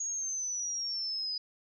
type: exponential sweep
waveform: sine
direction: down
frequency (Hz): 6680 to 4947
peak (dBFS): -32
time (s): 0-1.38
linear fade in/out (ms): 5
effects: none